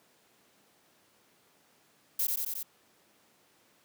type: noise with echo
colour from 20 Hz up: violet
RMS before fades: -29 dBFS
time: 2.19-2.27 s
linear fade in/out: 5 ms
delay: 90 ms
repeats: 4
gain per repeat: -2 dB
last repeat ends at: 2.63 s
effects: pink hiss -65 dBFS RMS until 3.84 s + high-pass 200 Hz 12 dB/octave